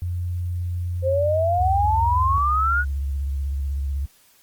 sine tone with pitch glide, 88.1 to 91.1 Hz, F2 to F#2, +16 to -26 cents, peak -23 dBFS, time 0.02-2.38 s, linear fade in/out 0 ms, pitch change +58 cents, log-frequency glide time 0.88-1.78 s
sine exponential sweep, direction up, 517 to 1480 Hz, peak -18 dBFS, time 1.02-2.85 s, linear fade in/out 50 ms
sine tone with vibrato, 69.3 Hz, C#2, in tune, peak -22 dBFS, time 1.58-4.06 s, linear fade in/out 10 ms, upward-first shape sine, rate 16 Hz, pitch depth 73 cents each way
effects white hiss -56 dBFS RMS until 4.42 s + Opus 24 kbps

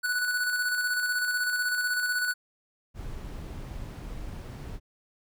square tone with tremolo, 1480 Hz, F#6, in tune, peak -25 dBFS, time 0.03-2.34 s, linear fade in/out 20 ms, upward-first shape square, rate 16 Hz, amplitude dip 35%
brown noise, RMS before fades -38 dBFS, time 2.94-4.8 s, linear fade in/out 50 ms
effects none

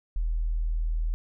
sine tone, 40.14 Hz, E1, 45 cents flat, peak -24 dBFS, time 0.16-1.14 s, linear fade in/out 0 ms, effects none

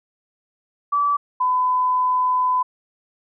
sine tone pair in turn, 1154 / 1006.7 Hz, D6 / B5, -31 / +33 cents, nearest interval major second, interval 236 cents, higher first, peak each -16 dBFS, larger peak neither, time 0.92-1.17 / 1.4-2.63 s, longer second, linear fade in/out 10 ms, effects none

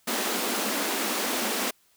pink high-pass noise, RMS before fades -28 dBFS, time 0.07-1.71 s, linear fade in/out 10 ms, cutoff 200 Hz, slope 96 dB/octave, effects white hiss -64 dBFS RMS until 1.96 s

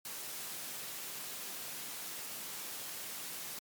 white high-pass noise, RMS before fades -43 dBFS, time 0.05-3.59 s, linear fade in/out 2 ms, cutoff 110 Hz, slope 24 dB/octave, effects MP3 96 kbps

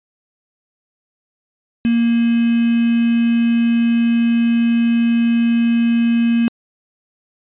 sine tone with quantisation, 233.1 Hz, A#3, in tune, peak -12 dBFS, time 1.85-6.48 s, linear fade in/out 0 ms, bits 4, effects resampled to 8000 Hz

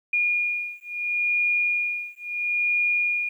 sine beating tone pair, 2430 / 2430.74 Hz, D#7 / D#7, -42 / -41 cents, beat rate 0.74 Hz, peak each -25 dBFS, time 0.13-3.29 s, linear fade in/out 5 ms, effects 10-bit

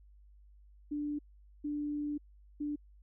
sine tone bursts at uneven times, 294.2 Hz, D4, 3 cents sharp, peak -33 dBFS, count 3, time 0.91-1.19 / 1.64-2.18 / 2.6-2.76 s, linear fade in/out 10 ms, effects added 50 Hz sine -56 dBFS peak until 3.02 s

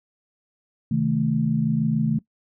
sine chord, A diminished, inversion first, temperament just, 132 / 158.4 / 220 Hz, C3 / Eb3 / A3, +16 / +31 / 0 cents, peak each -26 / -23 / -22 dBFS, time 0.91-2.19 s, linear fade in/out 5 ms, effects noise-tail reverb RT60 0.1 s tail -19 dB re dry

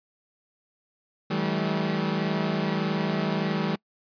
sawtooth tone cluster, 161.2 / 192.8 / 214.5 Hz, E3 / G3 / A3, -38 / -28 / -44 cents, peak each -25 / -24 / -26 dBFS, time 1.3-3.76 s, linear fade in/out 10 ms, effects noise-tail reverb RT60 0.1 s tail -26 dB re dry + resampled to 11025 Hz

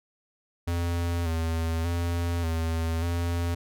square tone with vibrato, 83.8 Hz, E2, 29 cents sharp, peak -26 dBFS, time 0.67-3.55 s, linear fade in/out 10 ms, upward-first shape square, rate 0.85 Hz, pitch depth 40 cents each way, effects none

